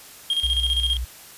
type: tone with tremolo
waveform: triangle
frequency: 3229 Hz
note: G#7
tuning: 49 cents flat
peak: -17 dBFS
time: 0.3-0.97 s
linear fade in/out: 2 ms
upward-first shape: square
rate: 15 Hz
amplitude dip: 60%
type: tone with vibrato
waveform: sine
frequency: 61.1 Hz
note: B1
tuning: 18 cents flat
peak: -24 dBFS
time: 0.43-1.05 s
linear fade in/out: 10 ms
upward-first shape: sine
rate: 10 Hz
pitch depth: 21 cents each way
effects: white hiss -44 dBFS RMS until 1.37 s + resampled to 32000 Hz